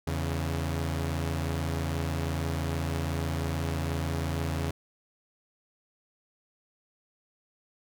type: tone pair together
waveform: sawtooth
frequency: 82.51 / 138.9 Hz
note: E2 / C#3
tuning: +2 / +4 cents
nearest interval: major sixth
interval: 902 cents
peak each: -26 / -29 dBFS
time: 0.07-4.71 s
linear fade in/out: 5 ms
effects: none